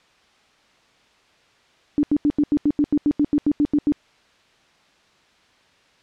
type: tone bursts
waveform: sine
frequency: 293.7 Hz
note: D4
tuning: in tune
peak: -14 dBFS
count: 15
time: 1.98-3.921 s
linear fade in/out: 0 ms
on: 51 ms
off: 84 ms
effects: white hiss -57 dBFS RMS until 6.02 s + low-pass 4000 Hz 12 dB/octave